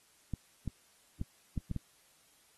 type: clicks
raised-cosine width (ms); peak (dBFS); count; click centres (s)
5; -23; 6; 0.337 / 0.677 / 1.214 / 1.577 / 1.713 / 1.763
effects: white hiss -66 dBFS RMS until 2.57 s + AAC 32 kbps